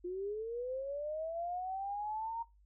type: linear sweep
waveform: sine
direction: up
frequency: 349.2 to 932.3 Hz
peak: -36 dBFS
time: 0.04-2.43 s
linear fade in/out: 10 ms
effects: noise-tail reverb RT60 0.2 s tail -17 dB re dry + added 50 Hz sine -62 dBFS peak until 2.65 s